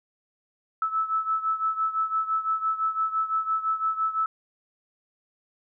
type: beating tone pair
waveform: sine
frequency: 1306 / 1311.9 Hz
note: E6 / E6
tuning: -17 / -9 cents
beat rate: 5.9 Hz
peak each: -25 / -29 dBFS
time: 0.82-4.26 s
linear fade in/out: 2 ms
effects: none